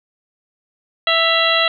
harmonic tone with a mistuned harmonic, 659.3 Hz, E5, in tune, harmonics 1 / 2 / 3 / 4 / 5 / 6, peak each -20 / -20 / -20 / -20 / -20 / -20 dBFS, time 1.07-1.68 s, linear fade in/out 2 ms, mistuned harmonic 4, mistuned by +77 cents, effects none

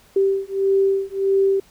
sine beating tone pair, 389.3 / 390.9 Hz, G4 / G4, -12 / -5 cents, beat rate 1.6 Hz, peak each -19 / -19 dBFS, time 0.16-1.6 s, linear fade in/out 5 ms, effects pink hiss -53 dBFS RMS until 1.7 s

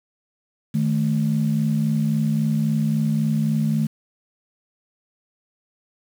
sine tone pair together, 153.8 / 217.5 Hz, D#3 / A3, -20 / -20 cents, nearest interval tritone, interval 600 cents, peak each -20 dBFS, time 0.74-3.87 s, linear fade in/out 10 ms, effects tanh soft clip ceiling -10 dBFS + 7-bit

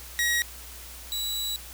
sawtooth tone pair in turn, 1900 / 3918 Hz, A#6 / B7, +33 / -15 cents, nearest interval octave + minor second, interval 1252 cents, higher second, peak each -19 / -25 dBFS, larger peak first, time 0.19-0.42 / 1.12-1.56 s, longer second, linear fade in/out 0 ms, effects added 60 Hz sine -45 dBFS peak until 1.73 s + white hiss -44 dBFS RMS until 1.73 s

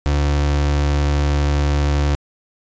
35% pulse tone, 72.4 Hz, D2, 24 cents flat, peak -13 dBFS, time 0.06-2.15 s, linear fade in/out 0 ms, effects resampled to 16000 Hz

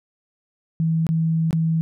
sine tone with dropouts, 162.3 Hz, E3, 27 cents flat, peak -17 dBFS, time 0.8-1.81 s, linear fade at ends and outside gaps 0 ms, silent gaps 1.067-1.09 / 1.508-1.529 s, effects none

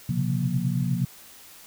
sine tone cluster, 119.8 / 130.4 / 138.9 / 176.6 / 233.6 Hz, A#2 / C3 / C#3 / F3 / A#3, +48 / -5 / +4 / +20 / +4 cents, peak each -33 / -27 / -29 / -27 / -32 dBFS, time 0.09-1.05 s, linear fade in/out 5 ms, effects white hiss -48 dBFS RMS until 1.66 s

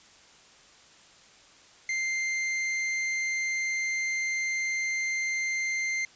45% pulse tone, 2093 Hz, C7, in tune, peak -27 dBFS, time 1.89-6.05 s, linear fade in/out 2 ms, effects white hiss -55 dBFS RMS until 6.15 s + resampled to 16000 Hz

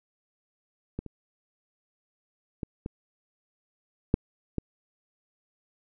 clicks, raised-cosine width 3 ms, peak -19 / -27 / -19 / -20 / -7 / -15 dBFS, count 6, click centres 0.99 / 1.063 / 2.632 / 2.861 / 4.141 / 4.583 s, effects none

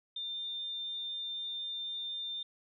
sine tone, 3602 Hz, A7, 40 cents sharp, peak -36 dBFS, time 0.16-2.43 s, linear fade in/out 5 ms, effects none

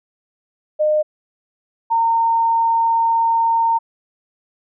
sine tone pair in turn, 610 / 915.8 Hz, D#5 / A#5, -34 / -31 cents, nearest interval perfect fifth, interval 703 cents, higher second, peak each -13 dBFS, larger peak neither, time 0.79-1.03 / 1.9-3.79 s, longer second, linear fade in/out 20 ms, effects none

